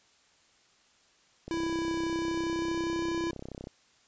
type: click train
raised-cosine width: 2 ms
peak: -27 dBFS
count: 72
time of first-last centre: 1.48-3.671 s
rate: 32.4 Hz
type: tone with pitch glide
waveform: square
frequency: 331.6 to 335.5 Hz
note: E4 to E4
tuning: +10 to +31 cents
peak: -30 dBFS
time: 1.51-3.31 s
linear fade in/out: 2 ms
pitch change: +21 cents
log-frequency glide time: 2.01-3.08 s
effects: white hiss -64 dBFS RMS until 4.07 s + resampled to 16000 Hz